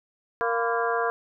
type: harmonic tone with a mistuned harmonic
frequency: 232.3 Hz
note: A#3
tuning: 6 cents flat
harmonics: 2 / 3 / 4 / 5 / 6 / 7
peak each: -27 / -29 / -30 / -31 / -32 / -32 dBFS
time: 0.41-1.1 s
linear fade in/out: 0 ms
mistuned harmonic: 4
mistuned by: +140 cents
effects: none